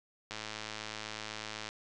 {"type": "click train", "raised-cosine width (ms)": 0.2, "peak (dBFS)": -22, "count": 150, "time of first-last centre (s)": [0.31, 1.69], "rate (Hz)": 108, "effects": ["resampled to 24000 Hz"]}